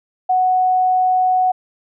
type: tone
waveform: sine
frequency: 740 Hz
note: F#5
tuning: in tune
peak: -12 dBFS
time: 0.29-1.52 s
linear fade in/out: 10 ms
effects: none